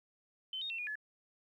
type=tone with pitch steps; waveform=sine; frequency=3067 / 3708 / 2698 / 2445 / 1713 Hz; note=G7 / A#7 / E7 / D#7 / A6; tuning=-38 / -10 / +40 / -31 / -47 cents; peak=-37 dBFS; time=0.53-0.955 s; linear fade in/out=2 ms; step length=85 ms; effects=12-bit